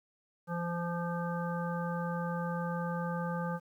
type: harmonic tone with a mistuned harmonic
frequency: 172.6 Hz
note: F3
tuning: 20 cents flat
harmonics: 1 / 3 / 5 / 7 / 9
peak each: -34 / -39 / -41 / -42 / -44 dBFS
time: 0.47-3.6 s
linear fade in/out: 50 ms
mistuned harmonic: 1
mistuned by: -23 cents
effects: 11-bit